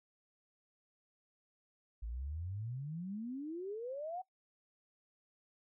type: exponential sweep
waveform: sine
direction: up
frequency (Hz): 52.5 to 758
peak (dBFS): -39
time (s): 2.02-4.22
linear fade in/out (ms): 10
effects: noise-tail reverb RT60 0.1 s tail -18 dB re dry